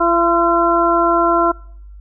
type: harmonic tone with a mistuned harmonic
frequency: 339.3 Hz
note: F4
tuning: 50 cents flat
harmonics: 1 / 2 / 3 / 4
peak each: -17 / -17 / -17 / -17 dBFS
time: 0-1.52 s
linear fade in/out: 10 ms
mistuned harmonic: 3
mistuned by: +19 cents
effects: noise-tail reverb RT60 0.8 s tail -26 dB re dry + added 50 Hz sine -34 dBFS peak until 2 s